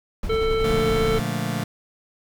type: noise with tremolo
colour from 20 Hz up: brown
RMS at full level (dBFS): -26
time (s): 0.23-1.2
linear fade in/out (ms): 2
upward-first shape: sine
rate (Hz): 11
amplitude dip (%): 35
type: harmonic tone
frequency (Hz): 444.6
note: A4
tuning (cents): +18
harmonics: 1 / 3 / 5 / 7 / 9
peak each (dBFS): -20 / -30 / -34 / -37 / -39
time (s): 0.29-1.19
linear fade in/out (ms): 10
type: chord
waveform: sawtooth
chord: Bb major seventh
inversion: none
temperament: just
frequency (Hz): 116.54 / 145.68 / 174.81 / 218.5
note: Bb2 / D3 / F3 / A3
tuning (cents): 0 / -14 / +2 / -12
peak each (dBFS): -25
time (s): 0.64-1.64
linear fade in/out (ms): 5
effects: none